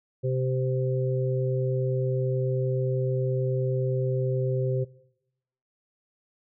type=harmonic tone; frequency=129.5 Hz; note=C3; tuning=17 cents flat; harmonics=1 / 3 / 4; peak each=-25 / -30 / -31 dBFS; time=0.23-4.85 s; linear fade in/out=20 ms; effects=noise-tail reverb RT60 0.9 s tail -21 dB re dry